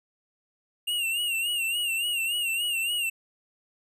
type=tone with vibrato; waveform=square; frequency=2794 Hz; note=F7; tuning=in tune; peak=-26 dBFS; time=0.87-3.1 s; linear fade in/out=10 ms; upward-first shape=sine; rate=3.5 Hz; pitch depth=79 cents each way; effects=none